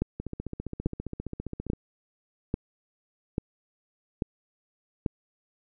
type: two click trains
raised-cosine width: 3 ms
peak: -13 / -21 dBFS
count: 7 / 24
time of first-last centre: 0.02-5.062 / 0.2-1.733 s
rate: 1.19 / 15 Hz
effects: none